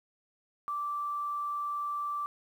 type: tone with quantisation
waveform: sine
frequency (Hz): 1169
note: D6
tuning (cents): -8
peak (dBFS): -31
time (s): 0.68-2.26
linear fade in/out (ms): 0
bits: 10
effects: none

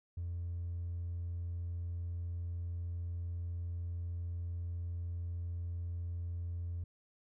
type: tone with hard clipping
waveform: sine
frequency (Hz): 86.4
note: F2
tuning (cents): -18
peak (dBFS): -37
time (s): 0.17-6.84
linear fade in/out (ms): 5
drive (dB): 1
effects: none

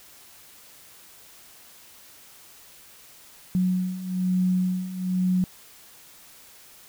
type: beating tone pair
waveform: sine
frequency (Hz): 182.8 / 183.9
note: F#3 / F#3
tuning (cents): -21 / -10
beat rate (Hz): 1.1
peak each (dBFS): -27 / -23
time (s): 3.55-5.44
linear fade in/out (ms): 0
effects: white hiss -50 dBFS RMS until 6.88 s

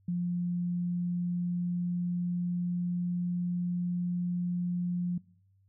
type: tone with pitch glide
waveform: sine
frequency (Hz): 175.7 to 176.72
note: F3 to F3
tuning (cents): +11 to +21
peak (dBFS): -28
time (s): 0.08-5.18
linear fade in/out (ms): 5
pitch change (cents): +10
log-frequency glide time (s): 0.61-4.2
effects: noise-tail reverb RT60 0.6 s tail -23 dB re dry + added 97 Hz sine -63 dBFS peak until 5.68 s

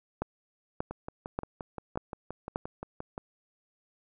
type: two click trains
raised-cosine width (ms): 1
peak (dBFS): -23 / -16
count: 14 / 5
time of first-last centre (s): 0.91-3.179 / 0.22-2.559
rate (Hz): 5.73 / 1.71
effects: none

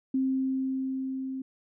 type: tone with level ramp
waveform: sine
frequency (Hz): 264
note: C4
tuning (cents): +16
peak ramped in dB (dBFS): -23 to -32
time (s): 0.14-1.42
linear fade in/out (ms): 5
effects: none

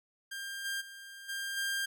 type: tone with level steps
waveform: sawtooth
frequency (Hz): 1597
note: G6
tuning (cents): +32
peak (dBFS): -35 / -30 / -43 / -32 / -28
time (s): 0.31-1.86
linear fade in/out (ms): 10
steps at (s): 0.64 / 0.8 / 1.28 / 1.56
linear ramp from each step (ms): 20
effects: none

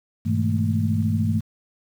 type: tone cluster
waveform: sine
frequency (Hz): 100 / 119.9 / 160.9 / 208.8 / 222.2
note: G2 / A#2 / E3 / G#3 / A3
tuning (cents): +35 / +49 / -42 / +10 / +17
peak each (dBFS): -22 / -29 / -27 / -30 / -24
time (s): 0.25-1.41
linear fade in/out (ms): 20
effects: 8-bit

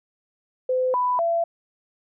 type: tone with pitch steps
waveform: sine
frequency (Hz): 511 / 993 / 675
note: C5 / B5 / E5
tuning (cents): -41 / +9 / +41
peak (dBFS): -19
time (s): 0.69-1.44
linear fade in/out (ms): 5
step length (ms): 250
effects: none

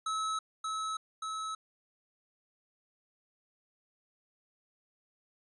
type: tone with echo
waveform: square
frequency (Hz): 1294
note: E6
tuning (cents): -32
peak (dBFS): -32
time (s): 0.06-0.39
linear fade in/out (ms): 5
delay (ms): 580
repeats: 2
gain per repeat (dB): -2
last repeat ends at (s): 1.55
effects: resampled to 24000 Hz

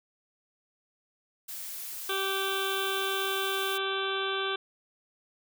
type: noise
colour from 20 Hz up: blue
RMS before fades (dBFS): -39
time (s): 1.48-3.78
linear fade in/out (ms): 10
type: harmonic tone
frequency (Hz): 388.1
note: G4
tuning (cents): -17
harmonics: 1 / 2 / 3 / 4 / 6 / 7 / 8 / 9 / 10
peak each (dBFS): -33 / -41 / -35 / -35 / -42 / -42 / -39 / -36 / -45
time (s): 2.09-4.56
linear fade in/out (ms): 5
effects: none

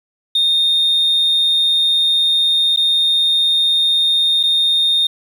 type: tone with dropouts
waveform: sine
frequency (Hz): 3668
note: A#7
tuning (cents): -29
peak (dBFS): -10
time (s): 0.35-5.07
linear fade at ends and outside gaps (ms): 5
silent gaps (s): 2.762-2.772 / 4.431-4.435
effects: tanh soft clip ceiling -9 dBFS + 7-bit

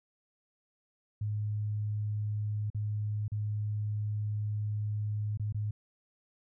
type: tone with dropouts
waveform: sine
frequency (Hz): 105.3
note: G#2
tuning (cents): +24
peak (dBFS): -30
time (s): 1.21-5.71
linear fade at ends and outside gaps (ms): 5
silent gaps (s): 2.702-2.746 / 3.281-3.318 / 5.374-5.396 / 5.525-5.545
effects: none

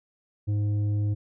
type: tone with tanh clipping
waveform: triangle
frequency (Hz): 103.7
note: G#2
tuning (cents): -2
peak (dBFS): -24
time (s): 0.47-1.15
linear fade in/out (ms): 20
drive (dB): 11
effects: none

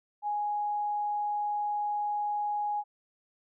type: tone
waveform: sine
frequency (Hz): 830.6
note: G#5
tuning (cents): 0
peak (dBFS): -28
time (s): 0.22-2.84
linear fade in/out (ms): 50
effects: none

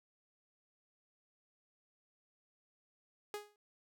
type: tone with exponential decay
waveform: sawtooth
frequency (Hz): 415.3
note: G#4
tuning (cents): 0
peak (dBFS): -33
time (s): 3.34-3.56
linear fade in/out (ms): 1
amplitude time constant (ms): 47
effects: none

